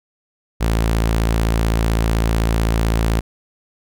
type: tone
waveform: sawtooth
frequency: 55.8 Hz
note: A1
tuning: 25 cents sharp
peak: -11 dBFS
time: 0.6-3.21 s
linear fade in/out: 20 ms
effects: none